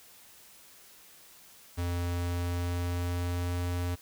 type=tone with pitch glide; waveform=square; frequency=87.31 to 88.22 Hz; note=F2 to F2; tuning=0 to +18 cents; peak=-30 dBFS; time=1.77-3.96 s; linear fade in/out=20 ms; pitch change=+18 cents; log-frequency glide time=2.09-3.66 s; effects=white hiss -55 dBFS RMS until 4.01 s